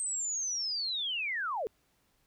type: linear sweep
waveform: sine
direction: down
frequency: 8350 to 390 Hz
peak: -31 dBFS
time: 0-1.67 s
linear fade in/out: 0 ms
effects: pink hiss -72 dBFS RMS until 2.26 s